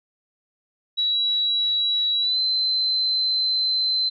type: tone with pitch glide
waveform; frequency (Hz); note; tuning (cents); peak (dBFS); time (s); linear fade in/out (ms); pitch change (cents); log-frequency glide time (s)
sine; 3901 to 4074; B7 to C8; -22 to -47; -19; 0.97-4.1; 20; +75; 2.21-2.38
effects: none